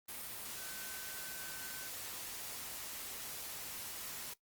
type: tone in noise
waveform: sine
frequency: 1526 Hz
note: G6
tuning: 47 cents flat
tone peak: -52 dBFS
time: 0.57-1.89 s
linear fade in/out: 10 ms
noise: white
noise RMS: -45 dBFS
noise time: 0.08-4.34 s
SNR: -10 dB
effects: noise-tail reverb RT60 0.1 s tail -17 dB re dry + Opus 32 kbps